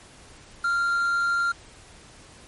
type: tone with quantisation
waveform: triangle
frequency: 1389 Hz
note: F6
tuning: 10 cents flat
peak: -19 dBFS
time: 0.64-1.52 s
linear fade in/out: 5 ms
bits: 7
effects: pink hiss -49 dBFS RMS until 2.47 s + MP3 48 kbps